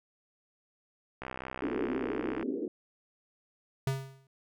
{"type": "click train", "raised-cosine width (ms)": 0.5, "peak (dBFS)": -23, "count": 79, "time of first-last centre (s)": [1.22, 2.427], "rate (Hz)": 64.6}
{"type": "band-pass noise", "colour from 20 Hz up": "pink", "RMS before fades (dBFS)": -34, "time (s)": [1.62, 2.68], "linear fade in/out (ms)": 2, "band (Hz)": [250, 440], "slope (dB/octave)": 48}
{"type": "tone with exponential decay", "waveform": "square", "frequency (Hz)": 134.6, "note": "C3", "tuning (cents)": 49, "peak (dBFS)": -26, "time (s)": [3.87, 4.27], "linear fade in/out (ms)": 2, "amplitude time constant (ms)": 86}
{"effects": []}